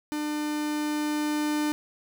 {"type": "tone with level ramp", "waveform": "45% pulse", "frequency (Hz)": 300, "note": "D4", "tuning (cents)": 37, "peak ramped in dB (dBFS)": [-28, -24], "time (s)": [0.12, 1.72], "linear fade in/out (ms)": 0, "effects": []}